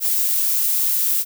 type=noise; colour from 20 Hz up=violet; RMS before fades=-19 dBFS; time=0-1.25 s; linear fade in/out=50 ms; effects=none